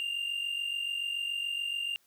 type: tone pair together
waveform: triangle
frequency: 2789 / 2836 Hz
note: F7 / F7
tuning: -3 / +26 cents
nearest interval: unison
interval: 29 cents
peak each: -30 / -35 dBFS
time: 0-1.96 s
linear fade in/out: 0 ms
effects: tanh soft clip ceiling -24 dBFS + white hiss -68 dBFS RMS until 2.06 s